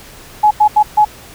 sine tone bursts at uneven times, 845 Hz, G#5, 30 cents sharp, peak -5 dBFS, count 4, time 0.43-0.51 / 0.6-0.68 / 0.76-0.83 / 0.97-1.05 s, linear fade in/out 10 ms, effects pink hiss -37 dBFS RMS until 1.34 s

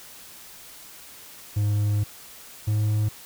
triangle tone pair in turn, 103.83 / 106.5 Hz, G#2 / G#2, 0 / +44 cents, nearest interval unison, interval 44 cents, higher second, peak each -18 dBFS, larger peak neither, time 1.56-2.04 / 2.67-3.09 s, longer first, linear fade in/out 10 ms, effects white hiss -45 dBFS RMS until 3.25 s

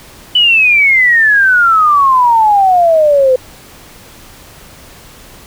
sine exponential sweep, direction down, 3000 to 504 Hz, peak -5 dBFS, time 0.35-3.36 s, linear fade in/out 5 ms, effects pink hiss -37 dBFS RMS until 5.46 s

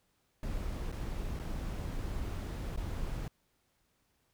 brown noise with dropouts, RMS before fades -37 dBFS, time 0.43-3.28 s, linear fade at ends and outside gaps 2 ms, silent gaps 0.918-0.924 / 1.392-1.396 / 2.762-2.774 s, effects pink hiss -75 dBFS RMS until 4.33 s

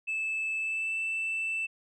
sine tone with pitch glide, 2622 to 2654 Hz, E7 to E7, -10 to +11 cents, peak -27 dBFS, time 0.07-1.67 s, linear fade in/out 20 ms, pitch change +21 cents, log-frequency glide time 0.57-0.97 s, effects tanh soft clip ceiling -27 dBFS

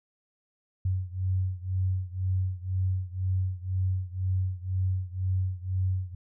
sine beating tone pair, 92.5 / 94.5 Hz, F#2 / F#2, 0 / +37 cents, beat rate 2 Hz, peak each -28 / -30 dBFS, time 0.85-6.15 s, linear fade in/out 5 ms, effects none

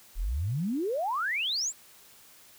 sine exponential sweep, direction up, 34.29 to 7960 Hz, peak -27 dBFS, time 0.15-1.73 s, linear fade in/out 50 ms, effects white hiss -55 dBFS RMS until 2.58 s

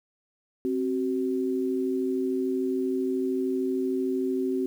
sine tone pair together, 263.6 / 376.7 Hz, C4 / F#4, +13 / +31 cents, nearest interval tritone, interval 618 cents, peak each -27 dBFS, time 0.65-4.66 s, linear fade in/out 0 ms, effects 9-bit

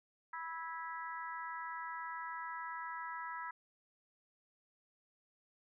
harmonic tone with a mistuned harmonic, 327.2 Hz, E4, 13 cents flat, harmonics 3 / 4 / 5 / 6, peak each -44 / -46 / -48 / -50 dBFS, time 0.33-3.51 s, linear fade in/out 5 ms, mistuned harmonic 5, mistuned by +20 cents, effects none

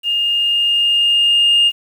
sine tone with level ramp, 2828 Hz, F7, 21 cents sharp, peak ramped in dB -14 to -7 dBFS, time 0.03-1.72 s, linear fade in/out 50 ms, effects tanh soft clip ceiling -6 dBFS + 7-bit

